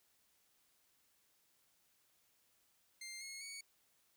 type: tone with pitch steps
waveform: 15% pulse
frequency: 2100 / 2168 / 2238 Hz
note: C7 / C#7 / C#7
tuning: +6 / -39 / +16 cents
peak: -40 dBFS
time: 3.01-3.61 s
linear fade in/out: 5 ms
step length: 200 ms
effects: white hiss -75 dBFS RMS until 4.16 s